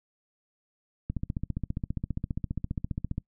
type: click train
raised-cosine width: 5 ms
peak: -18 dBFS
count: 32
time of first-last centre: 1.1-3.181 s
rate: 14.9 Hz
effects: noise-tail reverb RT60 0.1 s tail -23 dB re dry